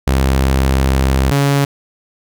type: tone pair in turn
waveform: sawtooth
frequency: 66.5 / 140.52 Hz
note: C2 / C#3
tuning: +29 / +24 cents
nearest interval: octave + minor second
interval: 1295 cents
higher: second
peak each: -7 dBFS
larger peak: neither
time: 0.07-1.31 / 1.31-1.65 s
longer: first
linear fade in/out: 5 ms
effects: none